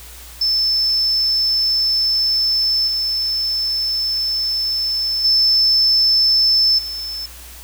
sine tone with level steps, 5274 Hz, E8, in tune, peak -14 / -17 / -11 / -24 dBFS, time 0.41-7.26 s, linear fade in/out 5 ms, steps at 2.87 / 5.24 / 6.78 s, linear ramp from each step 10 ms, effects added 60 Hz sine -39 dBFS peak until 7.63 s + white hiss -39 dBFS RMS until 7.63 s

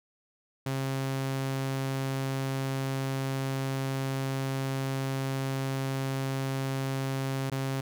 sawtooth tone with dropouts, 134.5 Hz, C3, 48 cents sharp, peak -25 dBFS, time 0.66-7.81 s, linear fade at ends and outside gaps 5 ms, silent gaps 7.5-7.517 s, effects none

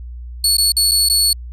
25% pulse tone with dropouts, 4409 Hz, C#8, 10 cents flat, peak -7 dBFS, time 0.44-1.33 s, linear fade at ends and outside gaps 2 ms, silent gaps 0.569-0.582 / 0.72-0.767 / 0.912-0.917 / 1.087-1.098 s, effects added 60 Hz sine -28 dBFS peak until 1.52 s

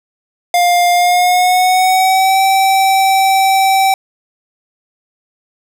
square tone with pitch glide, 704 to 772.2 Hz, F5 to G5, +14 to -26 cents, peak -9 dBFS, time 0.54-3.94 s, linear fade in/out 2 ms, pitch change +160 cents, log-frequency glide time 0.92-2.41 s, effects 8-bit

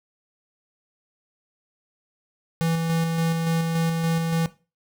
square tone with tremolo, 164.81 Hz, E3, in tune, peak -21 dBFS, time 2.61-4.46 s, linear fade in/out 0 ms, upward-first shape square, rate 3.5 Hz, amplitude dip 30%, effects noise-tail reverb RT60 0.3 s tail -17 dB re dry

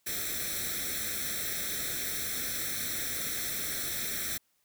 white noise with comb filter, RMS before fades -34 dBFS, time 0.06-4.38 s, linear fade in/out 10 ms, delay 0.52 ms, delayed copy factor +0.9, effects white hiss -73 dBFS RMS until 4.64 s

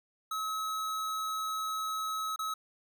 square tone with dropouts, 1285 Hz, E6, 45 cents flat, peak -33 dBFS, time 0.31-2.54 s, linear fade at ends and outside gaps 5 ms, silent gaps 2.361-2.39 s, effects none

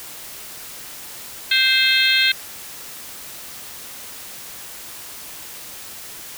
harmonic tone with a mistuned harmonic, 522 Hz, C5, 4 cents flat, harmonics 3 / 4 / 5 / 6 / 7 / 8, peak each -21 / -21 / -21 / -21 / -21 / -21 dBFS, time 1.51-2.32 s, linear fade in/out 5 ms, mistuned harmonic 6, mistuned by +51 cents, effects white hiss -36 dBFS RMS until 6.37 s

